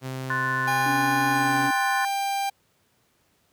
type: tone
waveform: sawtooth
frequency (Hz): 130.81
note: C3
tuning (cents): 0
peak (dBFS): -26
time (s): 0.01-1.71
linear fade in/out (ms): 50
type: chord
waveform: sine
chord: F# diminished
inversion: second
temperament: equal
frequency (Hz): 1046.5 / 1480 / 1760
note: C6 / F#6 / A6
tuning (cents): 0 / 0 / 0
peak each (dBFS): -28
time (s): 0.3-2.05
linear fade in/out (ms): 2
type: tone with pitch glide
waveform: 45% pulse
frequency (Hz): 810 to 792.4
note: G#5 to G5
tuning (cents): -43 to +18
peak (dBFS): -24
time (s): 0.67-2.5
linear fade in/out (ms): 10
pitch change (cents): -39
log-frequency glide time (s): 1.33-1.57
type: harmonic tone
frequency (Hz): 283.1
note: C#4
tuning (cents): +37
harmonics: 1 / 3 / 4 / 5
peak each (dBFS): -27 / -44 / -51 / -51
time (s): 0.86-1.71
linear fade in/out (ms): 5
effects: pink hiss -66 dBFS RMS until 3.52 s + high-pass 80 Hz 12 dB/octave

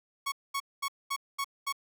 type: tone bursts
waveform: sawtooth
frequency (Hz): 1108.7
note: C#6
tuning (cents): 0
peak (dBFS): -26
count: 6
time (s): 0.26-1.726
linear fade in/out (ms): 10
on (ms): 61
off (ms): 220
effects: none

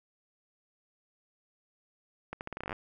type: accelerating click train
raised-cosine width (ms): 0.5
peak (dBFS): -22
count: 13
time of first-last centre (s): 2.33-2.728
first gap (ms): 79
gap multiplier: 0.82
effects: none

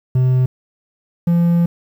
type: tone pair in turn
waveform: triangle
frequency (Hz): 128.2 / 171.13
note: C3 / F3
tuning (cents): -35 / -35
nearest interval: perfect fourth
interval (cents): 500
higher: second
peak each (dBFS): -9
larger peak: neither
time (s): 0.15-0.46 / 1.27-1.66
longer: second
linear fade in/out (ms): 5
effects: 8-bit

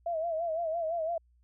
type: tone with vibrato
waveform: sine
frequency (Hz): 659.3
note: E5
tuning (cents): 0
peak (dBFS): -29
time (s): 0.06-1.18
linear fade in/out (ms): 5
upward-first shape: sine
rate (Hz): 5.9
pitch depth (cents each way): 86
effects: added 60 Hz sine -62 dBFS peak until 1.43 s

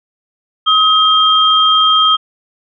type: tone pair together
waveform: sine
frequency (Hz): 1269 / 3198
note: D#6 / G7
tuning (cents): +34 / +34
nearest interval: octave + major third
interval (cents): 1600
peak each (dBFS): -10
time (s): 0.66-2.17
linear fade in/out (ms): 20
effects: none

